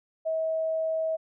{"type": "tone", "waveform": "sine", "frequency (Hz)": 642, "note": "E5", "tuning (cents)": -46, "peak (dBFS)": -25, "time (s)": [0.25, 1.17], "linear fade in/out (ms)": 20, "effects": []}